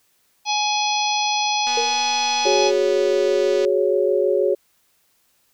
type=harmonic tone; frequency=839 Hz; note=G#5; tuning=17 cents sharp; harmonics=1 / 3 / 4 / 5 / 6 / 7; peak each=-21 / -26 / -27 / -28 / -29 / -29 dBFS; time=0.45-2.72 s; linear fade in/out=50 ms
type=click train; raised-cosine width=0.2 ms; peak=-16 dBFS; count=488; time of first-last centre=1.67-3.65 s; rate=246 Hz
type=tone with exponential decay; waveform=sine; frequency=468.8 Hz; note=A#4; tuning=10 cents sharp; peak=-18 dBFS; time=1.77-2.03 s; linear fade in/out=5 ms; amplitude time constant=56 ms
type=chord; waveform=sine; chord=F# suspended second; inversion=none; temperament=just; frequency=370 / 416.2 / 555 Hz; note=F#4 / G#4 / C#5; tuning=0 / +4 / +2 cents; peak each=-20 dBFS; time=2.45-4.55 s; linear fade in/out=10 ms
effects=white hiss -63 dBFS RMS until 5.53 s